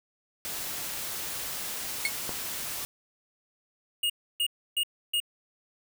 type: noise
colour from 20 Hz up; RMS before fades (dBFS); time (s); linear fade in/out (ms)
white; -35; 0.45-2.85; 0
type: tone with exponential decay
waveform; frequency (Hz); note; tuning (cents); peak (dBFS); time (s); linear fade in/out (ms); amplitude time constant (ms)
35% pulse; 2188; C#7; -23; -19; 2.05-2.13; 2; 17
type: clicks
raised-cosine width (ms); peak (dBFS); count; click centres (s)
1; -20 / -30; 2; 2.293 / 2.304
type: tone bursts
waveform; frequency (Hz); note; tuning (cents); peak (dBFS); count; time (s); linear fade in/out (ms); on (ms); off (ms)
square; 2855; F7; +37; -25; 4; 4.03-5.202; 5; 68; 300
effects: none